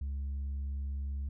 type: tone with tanh clipping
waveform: sine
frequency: 69.3 Hz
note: C#2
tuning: in tune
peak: -34 dBFS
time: 0.01-1.29 s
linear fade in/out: 5 ms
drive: 2 dB
effects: none